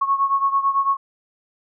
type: beating tone pair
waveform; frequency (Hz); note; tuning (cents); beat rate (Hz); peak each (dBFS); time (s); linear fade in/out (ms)
sine; 1098 / 1107; C#6 / C#6; -17 / -3; 9; -18 / -22; 0.01-0.97; 10
effects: none